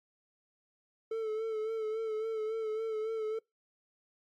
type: tone with vibrato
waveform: triangle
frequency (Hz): 440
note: A4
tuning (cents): 0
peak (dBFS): -30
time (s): 1.11-3.39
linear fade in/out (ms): 5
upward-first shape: sine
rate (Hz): 3.6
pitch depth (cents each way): 39
effects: noise-tail reverb RT60 0.2 s tail -25 dB re dry + AAC 64 kbps